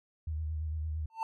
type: tone with vibrato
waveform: sine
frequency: 78 Hz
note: D#2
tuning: 5 cents sharp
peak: -32 dBFS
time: 0.27-1.06 s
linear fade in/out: 5 ms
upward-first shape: square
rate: 8.8 Hz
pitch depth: 35 cents each way
type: tone with exponential growth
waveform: triangle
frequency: 895 Hz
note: A5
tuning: 29 cents sharp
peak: -25 dBFS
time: 1.1-1.23 s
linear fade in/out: 1 ms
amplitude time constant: 28 ms
effects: none